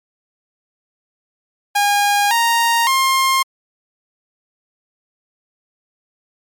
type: tone with pitch steps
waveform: sawtooth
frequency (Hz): 815 / 930.8 / 1063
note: G#5 / A#5 / C6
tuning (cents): -33 / -3 / +27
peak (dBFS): -9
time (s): 1.75-3.43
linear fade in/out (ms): 10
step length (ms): 560
effects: MP3 96 kbps